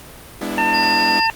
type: chord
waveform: sawtooth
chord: E dominant seventh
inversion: first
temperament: equal with one note detuned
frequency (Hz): 202.6 / 246.9 / 293.7 / 329.6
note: G#3 / B3 / D4 / E4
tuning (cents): -43 / 0 / 0 / 0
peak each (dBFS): -24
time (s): 0.41-1.2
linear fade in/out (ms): 5
type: harmonic tone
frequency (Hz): 898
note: A5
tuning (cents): +35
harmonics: 1 / 2 / 3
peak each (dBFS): -17 / -21 / -21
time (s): 0.58-1.3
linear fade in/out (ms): 0
type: tone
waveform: sine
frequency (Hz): 4842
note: D#8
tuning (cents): -48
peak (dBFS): -20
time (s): 0.73-1.28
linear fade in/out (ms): 20
effects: pink hiss -39 dBFS RMS until 1.35 s + Opus 48 kbps